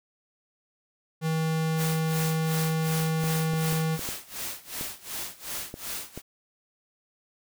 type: tone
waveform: square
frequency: 160 Hz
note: D#3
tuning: 49 cents sharp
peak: -25 dBFS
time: 1.21-3.99 s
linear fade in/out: 50 ms
type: noise with tremolo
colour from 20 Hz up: white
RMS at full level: -33 dBFS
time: 1.76-6.22 s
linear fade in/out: 50 ms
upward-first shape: sine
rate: 2.7 Hz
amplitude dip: 90%
type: clicks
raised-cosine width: 2 ms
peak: -23 dBFS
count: 8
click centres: 3.239 / 3.535 / 3.726 / 3.993 / 4.089 / 4.811 / 5.741 / 6.176 s
effects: none